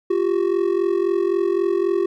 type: ring-modulated tone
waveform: triangle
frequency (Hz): 371.3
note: F#4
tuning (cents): +6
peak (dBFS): -12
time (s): 0.1-2.06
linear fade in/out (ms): 5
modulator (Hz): 21.9
effects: none